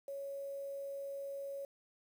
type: tone with quantisation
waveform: sine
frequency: 555 Hz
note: C#5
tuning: 2 cents sharp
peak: -40 dBFS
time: 0.08-1.65 s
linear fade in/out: 2 ms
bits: 10
effects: none